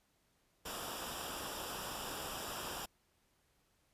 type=noise with comb filter; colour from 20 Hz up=pink; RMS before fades=-43 dBFS; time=0.65-2.86 s; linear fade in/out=10 ms; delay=0.47 ms; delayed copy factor=-0.7; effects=pink hiss -75 dBFS RMS until 3.93 s + resampled to 32000 Hz